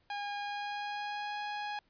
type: tone with pitch glide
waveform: sawtooth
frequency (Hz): 816 to 830.3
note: G#5 to G#5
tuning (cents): -31 to -1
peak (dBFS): -32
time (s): 0.1-1.79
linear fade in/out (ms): 2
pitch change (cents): +30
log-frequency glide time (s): 0.36-1.39
effects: pink hiss -72 dBFS RMS until 1.89 s + resampled to 11025 Hz